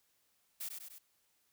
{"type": "noise with echo", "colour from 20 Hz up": "blue", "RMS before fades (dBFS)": -41, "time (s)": [0.6, 0.69], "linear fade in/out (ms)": 10, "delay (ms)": 99, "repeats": 3, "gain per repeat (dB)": -4, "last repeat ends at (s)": 0.987, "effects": ["white hiss -75 dBFS RMS until 1.52 s"]}